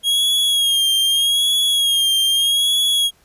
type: tone with vibrato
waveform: 45% pulse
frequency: 3273 Hz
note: G#7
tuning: 26 cents flat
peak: -14 dBFS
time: 0.03-3.11 s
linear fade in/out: 50 ms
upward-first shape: sine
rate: 0.81 Hz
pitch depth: 52 cents each way
effects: pink hiss -56 dBFS RMS until 3.24 s + resampled to 32000 Hz